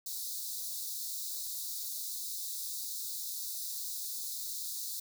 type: high-pass noise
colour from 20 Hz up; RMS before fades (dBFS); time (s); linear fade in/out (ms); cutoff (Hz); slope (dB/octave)
white; -39; 0.06-5; 5; 3700; 96
effects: none